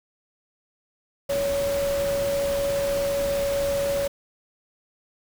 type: tone in noise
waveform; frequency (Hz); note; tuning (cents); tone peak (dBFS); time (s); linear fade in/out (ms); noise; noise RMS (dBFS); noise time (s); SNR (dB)
sine; 561; C#5; +21; -22; 1.29-4.08; 10; pink; -33; 1.29-4.08; +8
effects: none